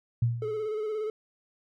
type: tone with exponential decay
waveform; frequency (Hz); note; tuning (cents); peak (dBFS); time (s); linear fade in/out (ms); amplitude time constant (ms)
sine; 117.7; A#2; +17; -19; 0.22-0.68; 5; 100
type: tone with vibrato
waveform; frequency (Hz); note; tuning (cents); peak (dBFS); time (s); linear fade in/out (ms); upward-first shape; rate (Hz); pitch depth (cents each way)
triangle; 429.8; A4; -41; -27; 0.42-1.1; 2; square; 17; 30
effects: none